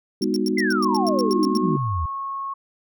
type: chord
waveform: sine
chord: G# minor seventh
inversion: none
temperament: equal with one note detuned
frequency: 204.1 / 246.9 / 311.1 / 370 Hz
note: G#3 / B3 / D#4 / F#4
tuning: -30 / 0 / 0 / 0 cents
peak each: -25 dBFS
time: 0.21-1.77 s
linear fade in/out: 5 ms
type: tone bursts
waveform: 40% pulse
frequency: 5500 Hz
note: F8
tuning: 27 cents flat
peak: -26 dBFS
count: 12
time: 0.22-1.572 s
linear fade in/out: 0 ms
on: 21 ms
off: 100 ms
type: exponential sweep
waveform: sine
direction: down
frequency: 2093 to 73.1 Hz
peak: -22 dBFS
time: 0.57-2.06 s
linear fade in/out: 5 ms
type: tone with pitch glide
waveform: sine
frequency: 1080 to 1094.4 Hz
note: C#6 to C#6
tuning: -45 to -23 cents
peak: -26 dBFS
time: 0.85-2.54 s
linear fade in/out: 10 ms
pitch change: +22 cents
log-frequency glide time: 1.55-1.84 s
effects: none